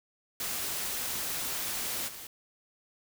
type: noise with level steps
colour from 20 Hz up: white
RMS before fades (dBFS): -34 / -44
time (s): 0.4-2.27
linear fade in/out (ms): 2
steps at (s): 2.07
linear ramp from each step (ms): 20
effects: none